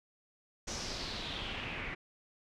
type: noise with low-pass filter sweep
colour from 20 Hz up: pink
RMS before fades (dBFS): -40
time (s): 0.67-1.95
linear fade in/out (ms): 10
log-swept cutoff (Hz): 6200 to 2100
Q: 3.7
effects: none